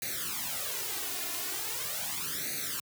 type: noise with flanger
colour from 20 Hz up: white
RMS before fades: -35 dBFS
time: 0.02-2.8 s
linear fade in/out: 2 ms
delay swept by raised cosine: 0.47 to 2.87 ms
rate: 0.4 Hz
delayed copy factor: +0.95
effects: high-pass 100 Hz 12 dB/octave